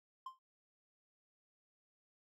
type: tone with exponential decay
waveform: triangle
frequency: 1046.5 Hz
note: C6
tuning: in tune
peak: -38 dBFS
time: 0.26-0.39 s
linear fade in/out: 5 ms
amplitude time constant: 27 ms
effects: none